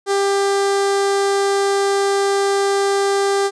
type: tone with notch filter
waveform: sawtooth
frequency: 396.8 Hz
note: G4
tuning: 21 cents sharp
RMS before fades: -17 dBFS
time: 0.06-3.51 s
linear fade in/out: 50 ms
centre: 2600 Hz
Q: 1.8
effects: resampled to 22050 Hz